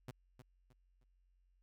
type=tone with echo; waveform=sawtooth; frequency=125.8 Hz; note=B2; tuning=32 cents sharp; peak=-40 dBFS; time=0.08-0.11 s; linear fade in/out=5 ms; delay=310 ms; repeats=3; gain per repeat=-10 dB; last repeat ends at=1.04 s; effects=added 45 Hz sine -70 dBFS peak until 1.62 s